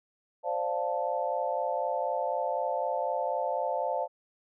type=chord; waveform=sine; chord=D minor seventh; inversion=third; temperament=equal; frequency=523.3 / 587.3 / 698.5 / 880 Hz; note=C5 / D5 / F5 / A5; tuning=0 / 0 / 0 / 0 cents; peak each=-33 dBFS; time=0.43-4.08 s; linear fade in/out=50 ms; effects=none